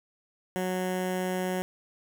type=tone with notch filter; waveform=15% pulse; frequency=184.1 Hz; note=F#3; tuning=8 cents flat; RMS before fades=-30 dBFS; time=0.56-1.62 s; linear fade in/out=0 ms; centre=4400 Hz; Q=1.6; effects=none